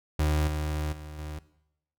35% pulse tone with level steps, 76.1 Hz, D#2, 38 cents flat, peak -21 / -26 / -37 / -33 dBFS, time 0.19-1.39 s, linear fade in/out 5 ms, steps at 0.47 / 0.92 / 1.18 s, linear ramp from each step 10 ms, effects noise-tail reverb RT60 0.8 s tail -18 dB re dry

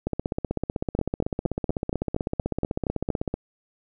two click trains, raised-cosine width 2 ms, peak -11 / -12 dBFS, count 10 / 53, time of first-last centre 0.99-3.103 / 0.07-3.34 s, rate 4.26 / 15.9 Hz, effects none

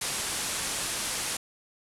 white low-pass noise, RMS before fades -32 dBFS, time 0.01-1.37 s, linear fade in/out 5 ms, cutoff 11000 Hz, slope 48 dB/octave, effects none

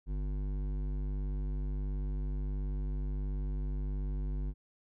triangle tone with hard clipping, 49.28 Hz, G1, 10 cents sharp, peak -34 dBFS, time 0.06-4.54 s, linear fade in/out 50 ms, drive 16 dB, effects none

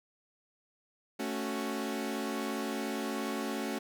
sawtooth chord, F# minor, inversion first, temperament equal, 220 / 277.2 / 370 Hz, A3 / C#4 / F#4, 0 / 0 / 0 cents, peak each -33 / -33 / -35 dBFS, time 1.19-3.79 s, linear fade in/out 10 ms, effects none

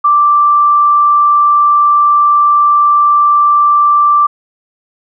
sine tone, 1174 Hz, D6, 1 cent flat, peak -5 dBFS, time 0.04-4.27 s, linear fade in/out 10 ms, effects none

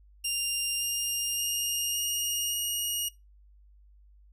15% pulse tone with pitch steps, 2794 / 2813 / 2833 / 2853 / 2873 Hz, F7 / F7 / F7 / F7 / F7, 0 / +12 / +24 / +36 / +48 cents, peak -21 dBFS, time 0.24-3.09 s, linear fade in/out 10 ms, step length 570 ms, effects noise-tail reverb RT60 0.2 s tail -21 dB re dry + added 50 Hz sine -54 dBFS peak until 4.32 s

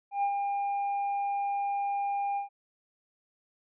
triangle tone with ADSR envelope, 803 Hz, G5, 41 cents sharp, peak -22 dBFS, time 0.11-2.49 s, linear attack 120 ms, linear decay 76 ms, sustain -4 dB, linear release 120 ms, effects resampled to 8000 Hz

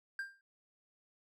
triangle tone with exponential decay, 1591 Hz, G6, 25 cents sharp, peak -32 dBFS, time 0.19-0.41 s, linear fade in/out 2 ms, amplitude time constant 47 ms, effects none

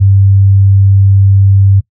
sine tone, 98 Hz, G2, in tune, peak -3 dBFS, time 0-1.81 s, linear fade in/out 20 ms, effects noise-tail reverb RT60 0.1 s tail -20 dB re dry

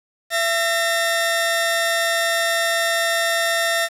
sawtooth tone pair together, 672 / 1824.9 Hz, E5 / A#6, +33 / -37 cents, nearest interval octave + perfect fourth, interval 1730 cents, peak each -17 dBFS, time 0.3-3.89 s, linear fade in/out 50 ms, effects resampled to 32000 Hz + 7-bit

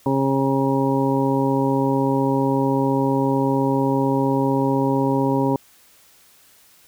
harmonic tone, 135.7 Hz, C#3, 36 cents flat, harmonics 1 / 2 / 3 / 4 / 6 / 7, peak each -24 / -20 / -24 / -26 / -30 / -25 dBFS, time 0.06-5.56 s, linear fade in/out 2 ms, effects white hiss -53 dBFS RMS until 6.87 s

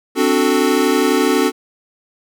square chord, D dominant seventh, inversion third, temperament equal, 261.6 / 293.7 / 370 / 440 Hz, C4 / D4 / F#4 / A4, 0 / 0 / 0 / 0 cents, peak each -19 dBFS, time 0.15-1.52 s, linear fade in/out 50 ms, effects none

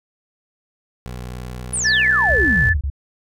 20% pulse tone with pitch glide, 61.74 to 62.46 Hz, B1 to B1, 0 to +20 cents, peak -24 dBFS, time 1.06-2.69 s, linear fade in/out 0 ms, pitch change +20 cents, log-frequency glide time 1.46-2.22 s
sine exponential sweep, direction down, 10270 to 68.5 Hz, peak -19 dBFS, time 1.73-2.77 s, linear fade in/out 5 ms
sine tone, 1743 Hz, A6, 17 cents flat, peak -14 dBFS, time 1.84-2.74 s, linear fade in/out 20 ms
sine tone bursts, 69.3 Hz, C#2, in tune, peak -19 dBFS, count 7, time 2.29-2.901 s, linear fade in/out 5 ms, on 65 ms, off 26 ms
effects none

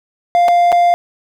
triangle tone with dropouts, 698.5 Hz, F5, in tune, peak -6 dBFS, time 0.35-0.94 s, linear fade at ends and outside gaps 0 ms, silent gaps 0.482-0.485 / 0.719-0.726 s, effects none

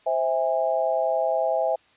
sine chord, C augmented, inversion none, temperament just, 523.3 / 654.1 / 817.6 Hz, C5 / E5 / G#5, 0 / -14 / -27 cents, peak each -26 / -23 / -27 dBFS, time 0.06-1.76 s, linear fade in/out 10 ms, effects white hiss -59 dBFS RMS until 1.96 s + resampled to 8000 Hz

